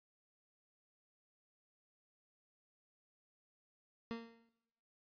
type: tone with exponential decay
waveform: 30% pulse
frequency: 230.1 Hz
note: A#3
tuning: 22 cents flat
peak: -35 dBFS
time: 4.11-4.49 s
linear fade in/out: 0 ms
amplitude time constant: 82 ms
effects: noise-tail reverb RT60 0.9 s tail -18 dB re dry + resampled to 11025 Hz